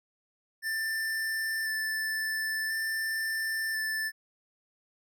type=tone with vibrato; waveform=square; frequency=1769 Hz; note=A6; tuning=9 cents sharp; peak=-30 dBFS; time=0.62-4.12 s; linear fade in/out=50 ms; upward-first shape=square; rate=0.48 Hz; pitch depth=10 cents each way; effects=none